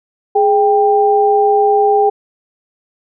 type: tone pair together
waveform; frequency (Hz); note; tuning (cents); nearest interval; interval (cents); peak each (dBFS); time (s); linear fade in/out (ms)
sine; 417.4 / 791; G#4 / G5; +9 / +15; major seventh; 1106; -11; 0.35-2.1; 10
effects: none